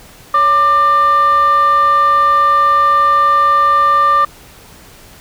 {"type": "tone with frequency modulation", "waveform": "sine", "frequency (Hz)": 1188, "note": "D6", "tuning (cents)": 20, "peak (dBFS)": -6, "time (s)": [0.34, 4.25], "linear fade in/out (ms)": 5, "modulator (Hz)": 628, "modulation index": 0.36, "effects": ["tanh soft clip ceiling -5 dBFS", "pink hiss -40 dBFS RMS until 5.2 s"]}